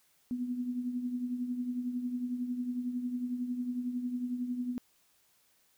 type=tone with tremolo; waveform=sine; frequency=246.9 Hz; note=B3; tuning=in tune; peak=-29 dBFS; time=0.31-4.78 s; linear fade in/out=0 ms; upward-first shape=triangle; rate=11 Hz; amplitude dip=65%; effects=white hiss -69 dBFS RMS until 5.77 s